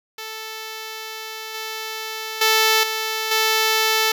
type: tone with level steps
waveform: 5% pulse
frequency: 440 Hz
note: A4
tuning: in tune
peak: -19 / -16 / -3 / -11 / -5 dBFS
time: 0.18-4.12 s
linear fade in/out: 5 ms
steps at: 1.54 / 2.41 / 2.83 / 3.31 s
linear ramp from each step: 5 ms
effects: none